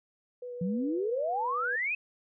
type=tone with vibrato; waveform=sine; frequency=490.7 Hz; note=B4; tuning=11 cents flat; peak=-37 dBFS; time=0.42-1.76 s; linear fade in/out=5 ms; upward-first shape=sine; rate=6.1 Hz; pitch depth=13 cents each way
type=exponential sweep; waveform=sine; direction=up; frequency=169.1 to 2610 Hz; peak=-28 dBFS; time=0.61-1.95 s; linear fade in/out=5 ms
effects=none